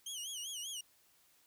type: tone with vibrato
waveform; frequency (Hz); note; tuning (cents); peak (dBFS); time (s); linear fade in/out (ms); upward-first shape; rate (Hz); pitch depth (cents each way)
20% pulse; 3086; G7; -28; -35; 0.06-0.81; 5; sine; 5.1; 140
effects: white hiss -69 dBFS RMS until 1.46 s